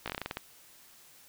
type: slowing click train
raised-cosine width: 0.3 ms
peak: -18 dBFS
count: 10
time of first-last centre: 0.06-0.371 s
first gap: 17 ms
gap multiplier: 1.17
effects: white hiss -57 dBFS RMS until 1.28 s